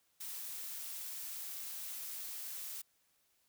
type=noise; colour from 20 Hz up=blue; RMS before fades=-44 dBFS; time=0.2-2.82 s; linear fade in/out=10 ms; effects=white hiss -75 dBFS RMS until 3.48 s